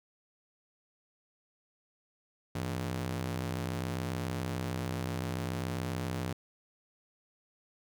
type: ring-modulated tone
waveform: sawtooth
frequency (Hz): 127.8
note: C3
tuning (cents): -40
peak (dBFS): -26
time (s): 2.55-6.33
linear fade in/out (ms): 5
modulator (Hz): 33.6
effects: none